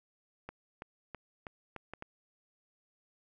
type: clicks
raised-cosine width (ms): 0.5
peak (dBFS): -27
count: 7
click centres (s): 0.49 / 0.821 / 1.147 / 1.468 / 1.763 / 1.936 / 2.024
effects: none